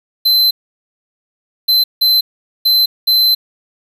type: tone bursts at uneven times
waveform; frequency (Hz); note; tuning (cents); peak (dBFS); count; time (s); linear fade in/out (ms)
square; 4070; C8; -49; -9; 5; 0.25-0.51 / 1.68-1.84 / 2.01-2.21 / 2.65-2.86 / 3.07-3.35; 10
effects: 7-bit